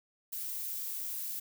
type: noise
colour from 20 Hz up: violet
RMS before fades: -38 dBFS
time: 0.32-1.4 s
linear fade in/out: 10 ms
effects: none